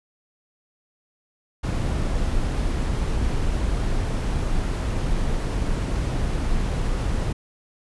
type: noise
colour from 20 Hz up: brown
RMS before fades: -23 dBFS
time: 1.63-7.33 s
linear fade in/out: 10 ms
effects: resampled to 24000 Hz